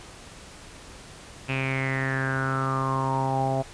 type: tone with low-pass filter sweep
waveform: sawtooth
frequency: 133.4 Hz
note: C3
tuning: 34 cents sharp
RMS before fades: -26 dBFS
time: 1.48-3.63 s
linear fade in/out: 20 ms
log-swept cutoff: 2600 to 700 Hz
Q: 8.7
effects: pink hiss -45 dBFS RMS until 3.73 s + resampled to 22050 Hz